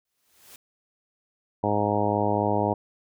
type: noise with exponential growth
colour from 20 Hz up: white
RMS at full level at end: -45 dBFS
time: 0.05-0.56 s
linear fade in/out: 2 ms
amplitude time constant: 110 ms
type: harmonic tone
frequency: 103.83 Hz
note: G#2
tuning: in tune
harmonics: 1 / 2 / 3 / 4 / 5 / 6 / 7 / 8 / 9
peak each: -30 / -30 / -30 / -30 / -30 / -30 / -30 / -30 / -30 dBFS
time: 1.63-2.74 s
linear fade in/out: 10 ms
effects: none